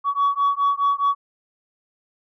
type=beating tone pair; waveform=sine; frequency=1126 / 1130.8 Hz; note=C#6 / C#6; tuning=+27 / +34 cents; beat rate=4.8 Hz; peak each=-19 dBFS; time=0.04-1.15 s; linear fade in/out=50 ms; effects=tanh soft clip ceiling -13 dBFS